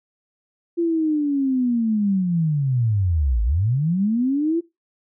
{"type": "linear two-way sweep", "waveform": "sine", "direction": "down then up", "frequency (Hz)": [344.3, 51.2, 344.3], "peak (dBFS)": -17, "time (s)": [0.77, 4.61], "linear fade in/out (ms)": 20, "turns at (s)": 3.43, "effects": ["noise-tail reverb RT60 0.2 s tail -18 dB re dry"]}